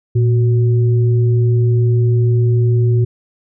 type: tone pair together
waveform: sine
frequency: 115.84 / 370 Hz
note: A#2 / F#4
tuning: -10 / 0 cents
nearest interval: octave + minor sixth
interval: 2010 cents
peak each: -10 / -21 dBFS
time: 0.15-3.05 s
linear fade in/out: 10 ms
effects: none